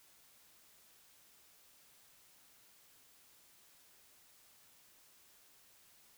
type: silence
effects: white hiss -65 dBFS RMS until 6.17 s